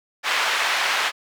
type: band-pass noise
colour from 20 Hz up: white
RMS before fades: -22 dBFS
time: 0.23-1.12 s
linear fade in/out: 50 ms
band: 880 to 2500 Hz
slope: 12 dB/octave
effects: none